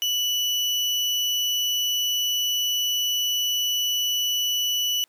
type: tone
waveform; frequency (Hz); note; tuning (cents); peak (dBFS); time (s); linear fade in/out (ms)
35% pulse; 2960; F#7; 0; -20; 0.02-5.04; 0
effects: pink hiss -65 dBFS RMS until 5.08 s + high-pass 400 Hz 12 dB/octave